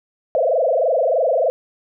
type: tone with frequency modulation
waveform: sine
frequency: 587.3 Hz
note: D5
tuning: in tune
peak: -14 dBFS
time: 0.35-1.5 s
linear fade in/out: 0 ms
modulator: 23.2 Hz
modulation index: 4
effects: none